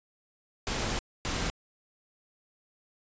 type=noise bursts at uneven times; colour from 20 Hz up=pink; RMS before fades=-31 dBFS; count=2; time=0.67-0.99 / 1.25-1.5 s; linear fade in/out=0 ms; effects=resampled to 16000 Hz